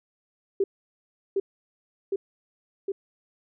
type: tone with echo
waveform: sine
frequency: 392 Hz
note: G4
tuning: in tune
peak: -19 dBFS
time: 0.6-0.64 s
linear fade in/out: 5 ms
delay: 760 ms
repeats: 3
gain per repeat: -2 dB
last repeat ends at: 2.92 s
effects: none